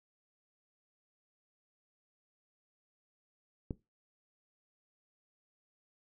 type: click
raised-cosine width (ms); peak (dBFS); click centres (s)
3; -23; 3.708
effects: noise-tail reverb RT60 0.2 s tail -17 dB re dry